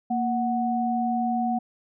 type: tone pair together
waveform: sine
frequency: 233.1 / 740 Hz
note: A#3 / F#5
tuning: 0 / 0 cents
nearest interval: octave + minor sixth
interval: 2000 cents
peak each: -25 dBFS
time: 0.1-1.59 s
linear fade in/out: 10 ms
effects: none